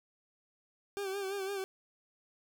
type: tone with vibrato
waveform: 40% pulse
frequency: 392 Hz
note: G4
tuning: in tune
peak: -34 dBFS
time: 0.97-1.64 s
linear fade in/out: 0 ms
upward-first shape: sine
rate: 5.9 Hz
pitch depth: 56 cents each way
effects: none